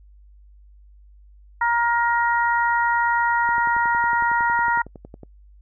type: harmonic tone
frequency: 470.9 Hz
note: A#4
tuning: 18 cents sharp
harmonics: 2 / 3 / 4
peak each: -19 / -23 / -25 dBFS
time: 1.61-4.82 s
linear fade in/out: 5 ms
type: click train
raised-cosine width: 2 ms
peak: -25 dBFS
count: 20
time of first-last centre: 3.49-5.233 s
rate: 10.9 Hz
effects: noise-tail reverb RT60 0.1 s tail -26 dB re dry + added 50 Hz sine -46 dBFS peak until 5.61 s